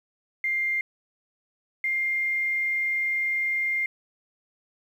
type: tone pair in turn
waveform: sine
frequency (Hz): 2100 / 2110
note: C7 / C7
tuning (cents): +6 / +14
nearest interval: unison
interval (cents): 8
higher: second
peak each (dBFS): -23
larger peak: neither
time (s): 0.44-0.81 / 1.84-3.86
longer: second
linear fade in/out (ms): 2
effects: 9-bit